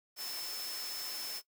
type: tone in noise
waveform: sine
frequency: 5274 Hz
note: E8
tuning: in tune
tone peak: -41 dBFS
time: 0.16-1.42 s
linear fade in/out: 50 ms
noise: white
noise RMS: -43 dBFS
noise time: 0.16-1.42 s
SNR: -1 dB
effects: noise-tail reverb RT60 0.1 s tail -17 dB re dry + high-pass 300 Hz 12 dB/octave